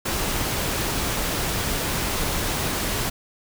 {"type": "noise", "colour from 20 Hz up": "pink", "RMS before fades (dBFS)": -25, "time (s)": [0.05, 3.1], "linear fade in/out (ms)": 10, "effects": []}